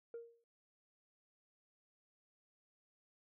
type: tone with exponential decay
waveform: sine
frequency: 466.2 Hz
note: A#4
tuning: in tune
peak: -40 dBFS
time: 0.14-0.44 s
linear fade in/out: 2 ms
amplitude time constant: 65 ms
effects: tanh soft clip ceiling -42 dBFS